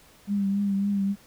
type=tone with vibrato; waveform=sine; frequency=199.4 Hz; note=G3; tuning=30 cents sharp; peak=-22 dBFS; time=0.27-1.16 s; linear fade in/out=50 ms; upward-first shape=triangle; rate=3.6 Hz; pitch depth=39 cents each way; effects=pink hiss -55 dBFS RMS until 1.26 s